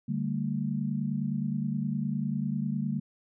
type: chord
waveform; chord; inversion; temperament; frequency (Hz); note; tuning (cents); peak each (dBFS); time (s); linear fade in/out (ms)
sine; D suspended fourth; none; equal with one note detuned; 146.83 / 196 / 225.8; D3 / G3 / A3; 0 / 0 / +45; -32; 0.08-3; 10
effects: none